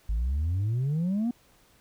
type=exponential sweep; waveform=sine; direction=up; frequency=50.5 to 246.9 Hz; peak=-22 dBFS; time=0.09-1.31 s; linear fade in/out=5 ms; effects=tanh soft clip ceiling -23 dBFS + pink hiss -61 dBFS RMS until 1.8 s